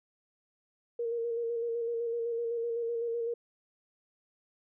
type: tone with vibrato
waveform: sine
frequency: 466.2 Hz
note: A#4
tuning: in tune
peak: -30 dBFS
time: 0.99-3.34 s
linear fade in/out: 5 ms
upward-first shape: square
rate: 7.9 Hz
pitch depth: 24 cents each way
effects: none